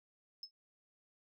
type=tone with exponential decay; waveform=sine; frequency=5200 Hz; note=E8; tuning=24 cents flat; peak=-38 dBFS; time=0.43-0.51 s; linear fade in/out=2 ms; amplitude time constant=16 ms; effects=tanh soft clip ceiling -39 dBFS